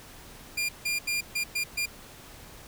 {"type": "tone bursts at uneven times", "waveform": "sawtooth", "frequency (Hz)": 2400, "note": "D7", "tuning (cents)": 37, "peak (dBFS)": -23, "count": 6, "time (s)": [[0.57, 0.69], [0.85, 0.99], [1.07, 1.21], [1.35, 1.44], [1.55, 1.64], [1.77, 1.86]], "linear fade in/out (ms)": 10, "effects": ["pink hiss -48 dBFS RMS until 2.67 s"]}